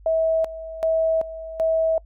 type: tone with tremolo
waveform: sine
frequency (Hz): 647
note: E5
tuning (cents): -32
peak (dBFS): -17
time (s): 0.06-1.98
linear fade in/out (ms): 2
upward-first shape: square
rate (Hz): 1.3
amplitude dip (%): 80
effects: noise-tail reverb RT60 0.1 s tail -25 dB re dry + added 50 Hz sine -44 dBFS peak until 2.05 s